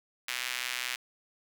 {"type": "tone with high-pass filter", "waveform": "sawtooth", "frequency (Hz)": 124.7, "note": "B2", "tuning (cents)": 17, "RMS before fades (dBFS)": -35, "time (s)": [0.28, 0.96], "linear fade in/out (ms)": 5, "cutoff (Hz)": 2200, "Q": 1.5, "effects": []}